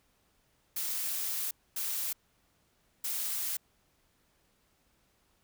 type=noise bursts at uneven times; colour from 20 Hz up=blue; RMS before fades=-34 dBFS; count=3; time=0.76-1.51 / 1.76-2.13 / 3.04-3.57 s; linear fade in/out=5 ms; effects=pink hiss -71 dBFS RMS until 5.43 s